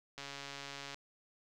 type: click train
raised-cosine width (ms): 0.2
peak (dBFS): -27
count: 108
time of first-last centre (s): 0.18-0.944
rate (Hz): 140
effects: none